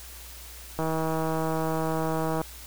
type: click train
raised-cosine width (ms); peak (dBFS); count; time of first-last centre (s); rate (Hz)
1; -15; 261; 0.79-2.415; 160
effects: added 60 Hz sine -45 dBFS peak until 2.66 s + white hiss -45 dBFS RMS until 2.66 s